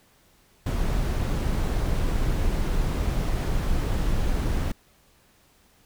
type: noise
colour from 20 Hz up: brown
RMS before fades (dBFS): -24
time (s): 0.66-4.72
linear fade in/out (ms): 5
effects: pink hiss -60 dBFS RMS until 5.85 s